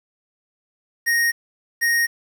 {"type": "tone pair in turn", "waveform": "square", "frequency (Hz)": [1864.7, 1864.7], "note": ["A#6", "A#6"], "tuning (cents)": [0, 0], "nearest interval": "unison", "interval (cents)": 0, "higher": "neither", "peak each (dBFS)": -17, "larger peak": "neither", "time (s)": [[1.06, 1.32], [1.81, 2.07]], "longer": "neither", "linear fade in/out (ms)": 20, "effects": ["8-bit"]}